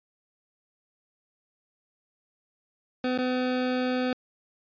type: tone with dropouts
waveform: 25% pulse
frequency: 253 Hz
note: B3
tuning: 42 cents sharp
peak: -21 dBFS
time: 3.04-4.13 s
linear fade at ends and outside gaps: 2 ms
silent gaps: 3.178-3.186 s
effects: resampled to 11025 Hz